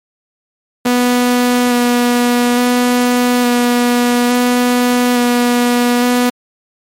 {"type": "tone with vibrato", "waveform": "sawtooth", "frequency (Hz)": 244.3, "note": "B3", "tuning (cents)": -19, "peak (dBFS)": -6, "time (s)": [0.85, 6.3], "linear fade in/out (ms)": 10, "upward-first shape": "square", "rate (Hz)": 0.58, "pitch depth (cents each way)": 11, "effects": ["MP3 64 kbps"]}